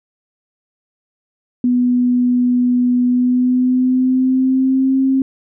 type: tone with pitch glide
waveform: sine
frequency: 246.9 to 266.2 Hz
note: B3 to C4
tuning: 0 to +30 cents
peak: -11 dBFS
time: 1.64-5.22 s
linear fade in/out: 2 ms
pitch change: +130 cents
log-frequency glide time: 3.05-4.99 s
effects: none